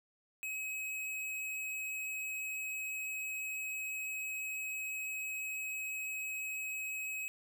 square tone, 2551 Hz, D#7, 43 cents sharp, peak -38 dBFS, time 0.43-7.28 s, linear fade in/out 0 ms, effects none

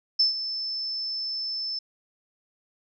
sine tone with ADSR envelope, 5274 Hz, E8, in tune, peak -16 dBFS, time 0.19-1.79 s, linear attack 10 ms, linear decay 130 ms, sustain -12 dB, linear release 5 ms, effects none

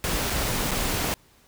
pink noise with dropouts, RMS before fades -26 dBFS, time 0.04-1.14 s, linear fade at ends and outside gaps 0 ms, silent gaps 0.299-0.303 / 0.71-0.716 s, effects pink hiss -58 dBFS RMS until 1.47 s

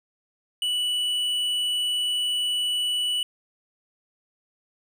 triangle tone with tanh clipping, 2957 Hz, F#7, 2 cents flat, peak -24 dBFS, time 0.62-3.23 s, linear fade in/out 2 ms, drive 11 dB, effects none

